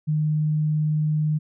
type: tone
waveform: sine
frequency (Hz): 153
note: D#3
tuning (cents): -29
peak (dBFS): -19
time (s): 0.07-1.39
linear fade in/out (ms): 20
effects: none